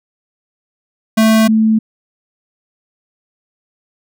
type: tone pair in turn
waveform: square / sine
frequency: 220.7 / 219.7 Hz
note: A3 / A3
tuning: +5 / -2 cents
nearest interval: unison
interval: 7 cents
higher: first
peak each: -8 dBFS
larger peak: neither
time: 1.17-1.48 / 1.48-1.79 s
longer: neither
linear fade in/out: 10 ms
effects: none